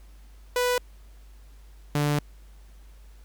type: tone pair in turn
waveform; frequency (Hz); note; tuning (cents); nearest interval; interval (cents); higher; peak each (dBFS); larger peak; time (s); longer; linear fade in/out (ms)
sawtooth; 493.9 / 146.84; B4 / D3; 0 / 0; octave + major sixth; 2100; first; -18; neither; 0.56-0.78 / 1.95-2.19; second; 2
effects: added 50 Hz sine -46 dBFS peak until 3.24 s + pink hiss -61 dBFS RMS until 3.24 s